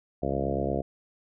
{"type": "harmonic tone with a mistuned harmonic", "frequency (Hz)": 68.5, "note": "C#2", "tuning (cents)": -20, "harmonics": [1, 2, 3, 4, 5, 6, 7, 8, 9, 10], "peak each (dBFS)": [-35, -35, -35, -35, -35, -35, -35, -35, -35, -35], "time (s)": [0.22, 0.82], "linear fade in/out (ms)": 10, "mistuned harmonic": 2, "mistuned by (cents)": 18, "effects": []}